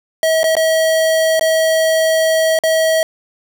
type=tone with dropouts; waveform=square; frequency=642 Hz; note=E5; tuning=46 cents flat; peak=-12 dBFS; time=0.23-3.03 s; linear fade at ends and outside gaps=1 ms; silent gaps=0.432-0.441 / 0.553-0.567 / 1.395-1.41 / 2.589-2.636 s; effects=none